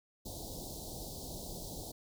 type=band-stop noise; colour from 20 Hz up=pink; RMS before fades=-44 dBFS; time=0.25-1.92 s; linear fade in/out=10 ms; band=820 to 3800 Hz; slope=48 dB/octave; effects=none